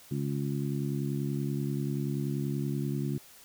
harmonic tone, 70.4 Hz, C#2, 27 cents sharp, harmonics 2 / 3 / 4 / 5, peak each -31 / -35 / -37 / -39 dBFS, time 0.11-3.18 s, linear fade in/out 5 ms, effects white hiss -54 dBFS RMS until 3.44 s

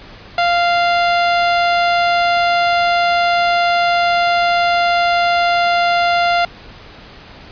sawtooth tone, 695 Hz, F5, 9 cents flat, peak -8 dBFS, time 0.38-6.45 s, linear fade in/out 2 ms, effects pink hiss -38 dBFS RMS until 7.51 s + resampled to 11025 Hz

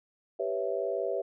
sine chord, C# half-diminished seventh, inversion second, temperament equal, 392 / 493.9 / 554.4 / 659.3 Hz, G4 / B4 / C#5 / E5, 0 / 0 / 0 / 0 cents, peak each -34 dBFS, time 0.39-1.22 s, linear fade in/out 10 ms, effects none

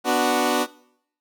15% pulse chord, B minor, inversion none, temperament equal, 246.9 / 293.7 / 370 Hz, B3 / D4 / F#4, 0 / 0 / 0 cents, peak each -17 dBFS, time 0.04-0.67 s, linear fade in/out 50 ms, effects noise-tail reverb RT60 0.7 s tail -21 dB re dry

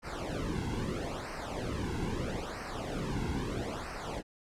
brown noise with flanger, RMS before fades -36 dBFS, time 0.02-4.23 s, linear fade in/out 50 ms, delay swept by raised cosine 0.28 to 1.68 ms, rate 0.77 Hz, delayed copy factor -0.85, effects low-pass 9000 Hz 12 dB/octave

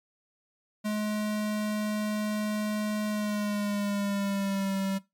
square tone with pitch glide, 211.6 to 194.04 Hz, G#3 to G3, +33 to -17 cents, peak -28 dBFS, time 0.84-4.99 s, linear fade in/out 20 ms, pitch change -150 cents, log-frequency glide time 3.08-4.76 s, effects noise-tail reverb RT60 0.2 s tail -19 dB re dry + MP3 96 kbps

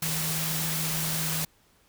sine tone in noise, 159.1 Hz, D#3, 39 cents sharp, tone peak -32 dBFS, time 0.02-1.45 s, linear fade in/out 5 ms, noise white, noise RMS -30 dBFS, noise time 0.02-1.45 s, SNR -5 dB, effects pink hiss -63 dBFS RMS until 1.88 s

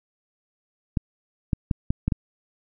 clicks, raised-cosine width 5 ms, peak -9 dBFS, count 6, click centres 0.972 / 1.532 / 1.712 / 1.905 / 2.08 / 2.122 s, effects none

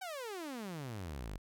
sawtooth exponential sweep, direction down, 782 to 43.65 Hz, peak -37 dBFS, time 0.01-1.38 s, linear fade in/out 10 ms, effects none

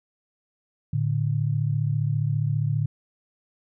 sine tone pair together, 111.71 / 146.6 Hz, A2 / D3, +27 / -3 cents, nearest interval perfect fourth, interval 470 cents, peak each -24 dBFS, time 0.93-2.86 s, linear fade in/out 5 ms, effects none

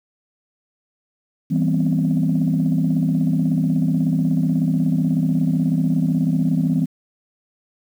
sine chord, C major seventh, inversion first, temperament just, 163.52 / 196.22 / 245.3 / 261.6 Hz, E3 / G3 / B3 / C4, -14 / +2 / -12 / 0 cents, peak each -18 / -22 / -23 / -21 dBFS, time 1.5-6.86 s, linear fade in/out 20 ms, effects tanh soft clip ceiling -9 dBFS + 8-bit

